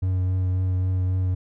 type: tone with vibrato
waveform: triangle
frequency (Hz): 92.5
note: F#2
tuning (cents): 0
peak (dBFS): -18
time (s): 0.02-1.35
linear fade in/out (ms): 10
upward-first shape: triangle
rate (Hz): 3.7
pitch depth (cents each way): 17
effects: none